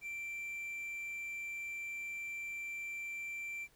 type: tone with quantisation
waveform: triangle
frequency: 2349 Hz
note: D7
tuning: in tune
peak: -38 dBFS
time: 0.01-3.68 s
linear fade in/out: 50 ms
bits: 11
effects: pink hiss -68 dBFS RMS until 3.75 s